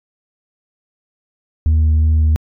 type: tone with vibrato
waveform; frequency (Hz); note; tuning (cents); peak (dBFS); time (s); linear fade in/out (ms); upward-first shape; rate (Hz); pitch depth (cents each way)
sine; 78.2; D#2; +9; -7; 1.66-2.36; 0; sine; 2.8; 10
effects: tanh soft clip ceiling -9 dBFS